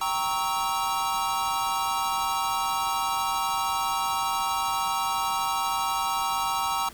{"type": "chord", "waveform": "square", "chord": "G diminished seventh", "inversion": "none", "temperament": "equal with one note detuned", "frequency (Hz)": [784, 932.3, 1108.7, 1302.6], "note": ["G5", "Bb5", "Db6", "Fb6"], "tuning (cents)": [0, 0, 0, -21], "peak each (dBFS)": [-32, -30, -32, -31], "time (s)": [0.01, 6.89], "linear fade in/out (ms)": 5, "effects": ["pink hiss -47 dBFS RMS until 6.93 s"]}